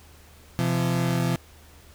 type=tone pair together; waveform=35% pulse; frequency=128.1 / 170.58 Hz; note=C3 / F3; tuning=-36 / -40 cents; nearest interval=perfect fourth; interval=496 cents; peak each=-23 dBFS; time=0.59-1.36 s; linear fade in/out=0 ms; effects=added 77 Hz sine -51 dBFS peak until 1.94 s + pink hiss -53 dBFS RMS until 1.94 s